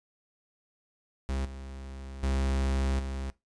45% pulse tone with level steps, 66.9 Hz, C2, 39 cents sharp, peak -29 / -40 / -26 / -33 dBFS, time 1.29-3.3 s, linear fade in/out 0 ms, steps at 1.45 / 2.23 / 2.99 s, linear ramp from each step 5 ms, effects noise-tail reverb RT60 0.2 s tail -20 dB re dry + resampled to 22050 Hz

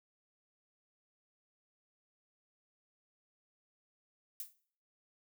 violet noise with exponential decay, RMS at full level -38 dBFS, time 4.4-4.54 s, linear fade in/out 1 ms, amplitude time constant 30 ms, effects noise-tail reverb RT60 0.5 s tail -17 dB re dry

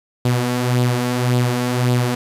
sawtooth tone with flanger, 123.47 Hz, B2, in tune, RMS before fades -18 dBFS, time 0.25-2.15 s, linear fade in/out 5 ms, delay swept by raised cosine 0.24 to 4.54 ms, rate 1.8 Hz, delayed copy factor +0.5, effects resampled to 32000 Hz + 7-bit

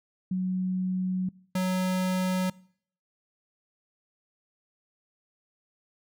sine / square tone pair in turn, 185 / 185 Hz, F#3 / F#3, 0 / 0 cents, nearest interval unison, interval 0 cents, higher neither, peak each -25 dBFS, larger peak neither, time 0.31-1.29 / 1.55-2.5 s, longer first, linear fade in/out 5 ms, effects noise-tail reverb RT60 0.6 s tail -23 dB re dry

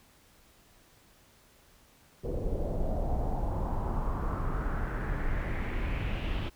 brown noise with low-pass filter sweep, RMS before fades -31 dBFS, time 2.23-6.5 s, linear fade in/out 20 ms, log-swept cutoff 480 to 3100 Hz, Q 3.2, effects pink hiss -61 dBFS RMS until 6.55 s

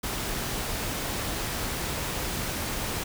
pink noise, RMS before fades -31 dBFS, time 0.03-3.04 s, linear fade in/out 10 ms, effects none

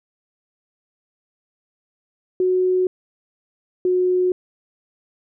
sine tone pair in turn, 368.2 / 364.6 Hz, F#4 / F#4, -8 / -25 cents, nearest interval unison, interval 17 cents, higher first, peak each -15 / -15 dBFS, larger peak neither, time 2.4-2.87 / 3.85-4.32 s, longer neither, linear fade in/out 2 ms, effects none

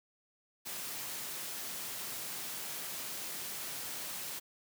white high-pass noise, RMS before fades -41 dBFS, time 0.65-4.4 s, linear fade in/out 20 ms, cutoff 100 Hz, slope 24 dB/octave, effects none

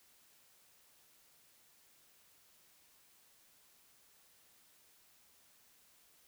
silence, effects white hiss -67 dBFS RMS until 6.27 s

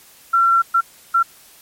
sine tone bursts at uneven times, 1359 Hz, F6, 48 cents flat, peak -11 dBFS, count 3, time 0.33-0.62 / 0.74-0.81 / 1.14-1.23 s, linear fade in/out 10 ms, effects white hiss -47 dBFS RMS until 1.61 s + MP3 64 kbps

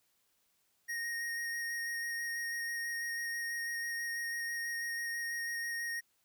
square tone with vibrato, 1864.7 Hz, A#6, in tune, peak -36 dBFS, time 0.88-6.01 s, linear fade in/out 20 ms, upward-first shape square, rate 6.1 Hz, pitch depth 9 cents each way, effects white hiss -75 dBFS RMS until 6.24 s

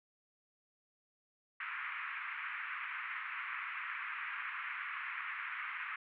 white band-pass noise, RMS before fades -42 dBFS, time 1.6-5.96 s, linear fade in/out 5 ms, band 1100 to 2400 Hz, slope 48 dB/octave, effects none

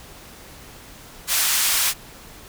white band-pass noise, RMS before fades -20 dBFS, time 1.27-1.94 s, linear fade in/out 50 ms, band 1100 to 14000 Hz, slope 12 dB/octave, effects pink hiss -43 dBFS RMS until 2.48 s

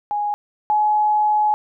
sine tone pair in turn, 829 / 845.9 Hz, G#5 / G#5, -3 / +32 cents, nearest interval unison, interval 35 cents, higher second, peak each -19 / -14 dBFS, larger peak second, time 0.11-0.34 / 0.7-1.54 s, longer second, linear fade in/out 0 ms, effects none

